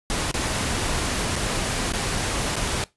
pink noise with dropouts, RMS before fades -25 dBFS, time 0.1-2.84 s, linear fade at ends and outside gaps 1 ms, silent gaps 0.314-0.341 / 1.358-1.362 / 1.923-1.935 / 2.557-2.564 s, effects noise-tail reverb RT60 0.2 s tail -20 dB re dry + resampled to 24000 Hz

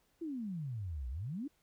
sine exponential two-way sweep, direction down then up, 346.6 to 58.5 to 311.4 Hz, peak -37 dBFS, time 0.21-1.48 s, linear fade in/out 10 ms, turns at 1.09 s, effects pink hiss -74 dBFS RMS until 1.62 s

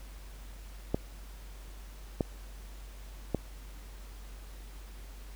clicks, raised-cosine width 2 ms, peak -14 dBFS, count 3, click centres 0.945 / 2.208 / 3.347 s, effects added 48 Hz sine -44 dBFS peak until 5.35 s + pink hiss -55 dBFS RMS until 5.35 s

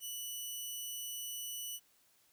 10% pulse tone, 2960 Hz, F#7, in tune, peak -32 dBFS, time 0-1.8 s, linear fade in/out 50 ms, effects white hiss -70 dBFS RMS until 2.32 s

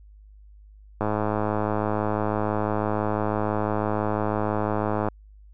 click train, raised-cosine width 1 ms, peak -11 dBFS, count 433, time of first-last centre 1.01-5.085 s, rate 106 Hz, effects added 51 Hz sine -46 dBFS peak until 5.53 s

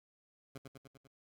15% pulse tone with echo, 136.2 Hz, C#3, 30 cents flat, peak -38 dBFS, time 0.55-0.58 s, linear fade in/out 5 ms, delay 99 ms, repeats 5, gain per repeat -3 dB, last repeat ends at 1.075 s, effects none

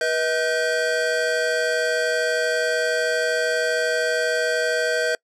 square tone cluster, 485.4 / 637 / 1549 Hz, B4 / D#5 / G6, -30 / +41 / -21 cents, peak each -25 dBFS, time 0.01-5.15 s, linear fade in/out 2 ms, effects noise-tail reverb RT60 0.1 s tail -26 dB re dry + low-pass 8000 Hz 12 dB/octave

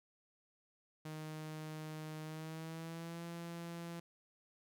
sawtooth tone with pitch glide, 155.56 to 169.64 Hz, D#3 to E3, 0 to +50 cents, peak -40 dBFS, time 1.05-4 s, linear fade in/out 5 ms, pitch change +150 cents, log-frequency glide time 2.23-3.24 s, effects none

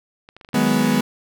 clicks, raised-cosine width 0.3 ms, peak -26 dBFS, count 10, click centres 0.289 / 0.366 / 0.412 / 0.448 / 0.489 / 0.532 / 0.574 / 0.615 / 0.651 / 0.682 s
40% pulse chord, G# minor seventh, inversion second, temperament equal, 155.56 / 185 / 207.7 / 246.9 Hz, D#3 / F#3 / G#3 / B3, 0 / 0 / 0 / 0 cents, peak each -24 / -24 / -19 / -18 dBFS, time 0.54-1.01 s, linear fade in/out 5 ms
effects none

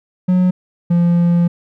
triangle tone pair in turn, 182.3 / 172.53 Hz, F#3 / F3, -25 / -21 cents, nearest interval minor second, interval 96 cents, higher first, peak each -8 dBFS, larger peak neither, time 0.28-0.51 / 0.9-1.48 s, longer second, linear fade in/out 10 ms, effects none

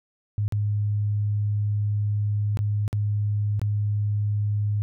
sine tone with dropouts, 103.9 Hz, G#2, 1 cent sharp, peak -21 dBFS, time 0.38-4.82 s, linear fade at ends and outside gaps 0 ms, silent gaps 0.48-0.523 / 2.572-2.59 / 2.879-2.929 / 3.595-3.616 s, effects none

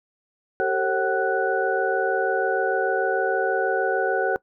sine tone cluster, 387.2 / 453.7 / 541 / 754 / 1481 Hz, G4 / A#4 / C#5 / F#5 / F#6, -21 / -47 / -42 / +32 / +1 cents, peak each -26 dBFS, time 0.6-4.36 s, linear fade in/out 0 ms, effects noise-tail reverb RT60 0.1 s tail -21 dB re dry

